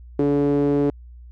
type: tone with band-pass filter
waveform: sawtooth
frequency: 143.3 Hz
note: D3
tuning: 42 cents flat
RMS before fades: -19 dBFS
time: 0.19-0.9 s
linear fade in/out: 2 ms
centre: 360 Hz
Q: 8.5
effects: added 60 Hz sine -39 dBFS peak until 1.31 s